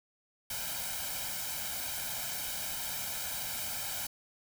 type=noise with comb filter; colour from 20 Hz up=white; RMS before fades=-37 dBFS; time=0.5-4.07 s; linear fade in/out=5 ms; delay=1.3 ms; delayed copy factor=+0.75; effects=none